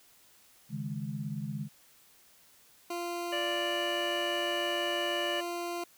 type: chord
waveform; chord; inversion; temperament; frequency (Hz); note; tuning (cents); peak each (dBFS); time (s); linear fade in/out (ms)
sine; C# suspended second; none; just; 138.59 / 155.92 / 207.9; C#3 / D#3 / G#3; 0 / +4 / +2; -38; 0.69-1.69; 50
type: tone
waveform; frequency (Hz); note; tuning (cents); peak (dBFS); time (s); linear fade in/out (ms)
20% pulse; 346.5; F4; -14; -29; 2.9-5.84; 5
type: harmonic tone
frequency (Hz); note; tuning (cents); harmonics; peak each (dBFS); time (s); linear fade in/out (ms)
587; D5; -1; 1 / 2 / 3 / 4 / 5; -35 / -46 / -37 / -43 / -35; 3.32-5.41; 10
effects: white hiss -61 dBFS RMS until 5.97 s